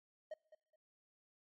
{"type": "tone with echo", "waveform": "triangle", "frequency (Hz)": 622.3, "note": "D#5", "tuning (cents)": 0, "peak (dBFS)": -40, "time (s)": [0.31, 0.34], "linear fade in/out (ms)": 5, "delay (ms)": 210, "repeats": 2, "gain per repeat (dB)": -14, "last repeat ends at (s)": 0.76, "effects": ["noise-tail reverb RT60 0.6 s tail -25 dB re dry", "MP3 32 kbps"]}